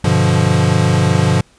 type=chord; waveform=square; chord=G dominant seventh; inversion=none; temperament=equal with one note detuned; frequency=98.34 / 123.47 / 146.83 / 174.61 Hz; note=G2 / B2 / D3 / F3; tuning=+6 / 0 / 0 / 0 cents; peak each=-17 dBFS; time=0.04-1.41 s; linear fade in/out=5 ms; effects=pink hiss -51 dBFS RMS until 1.58 s + resampled to 22050 Hz